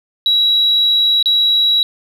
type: tone with dropouts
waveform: sine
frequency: 3886 Hz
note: B7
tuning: 29 cents flat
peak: -9 dBFS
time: 0.26-1.83 s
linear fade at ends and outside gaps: 1 ms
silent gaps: 1.227-1.258 s
effects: tanh soft clip ceiling -5 dBFS + 8-bit